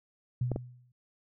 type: tone with exponential decay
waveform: sine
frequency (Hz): 123.47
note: B2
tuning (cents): 0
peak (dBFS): -25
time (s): 0.41-0.92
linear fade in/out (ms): 5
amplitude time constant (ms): 110
type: clicks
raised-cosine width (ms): 2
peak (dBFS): -19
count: 2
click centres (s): 0.517 / 0.561
effects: none